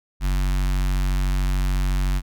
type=tone with notch filter; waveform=square; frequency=46.86 Hz; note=F#1; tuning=23 cents sharp; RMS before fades=-21 dBFS; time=0.2-2.22 s; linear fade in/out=50 ms; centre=480 Hz; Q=0.67; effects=none